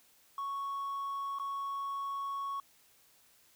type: tone with dropouts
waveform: triangle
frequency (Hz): 1108.7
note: C#6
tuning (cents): 0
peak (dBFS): -32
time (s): 0.38-2.6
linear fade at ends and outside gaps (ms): 2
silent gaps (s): 1.387-1.397
effects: tanh soft clip ceiling -29 dBFS + white hiss -65 dBFS RMS until 3.55 s